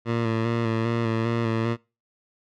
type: tone with vibrato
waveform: 15% pulse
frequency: 114.7 Hz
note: A#2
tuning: 28 cents flat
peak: -16 dBFS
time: 0.05-1.77 s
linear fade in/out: 50 ms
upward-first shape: square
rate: 2.5 Hz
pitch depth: 28 cents each way
effects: noise-tail reverb RT60 0.3 s tail -24 dB re dry + low-pass 3000 Hz 12 dB/octave